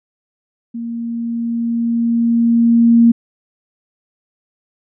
sine tone with level ramp, 232.9 Hz, A#3, 1 cent flat, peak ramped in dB -22 to -5 dBFS, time 0.74-3.12 s, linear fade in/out 10 ms, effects none

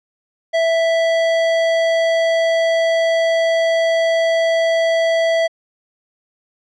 square tone, 659.3 Hz, E5, in tune, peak -14 dBFS, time 0.53-5.48 s, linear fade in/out 20 ms, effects low-pass 4000 Hz 12 dB/octave

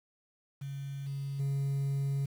sine tone with level steps, 138.59 Hz, C#3, in tune, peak -36 / -33 / -26 dBFS, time 0.61-2.26 s, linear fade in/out 10 ms, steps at 1.06 / 1.39 s, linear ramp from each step 10 ms, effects tanh soft clip ceiling -28 dBFS + 9-bit

